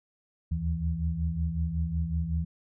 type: tone cluster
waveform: sine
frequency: 75.2 / 80.6 / 165 Hz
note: D2 / E2 / E3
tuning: +42 / -38 / +2 cents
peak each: -31 dBFS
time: 0.51-2.45 s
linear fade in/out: 10 ms
effects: none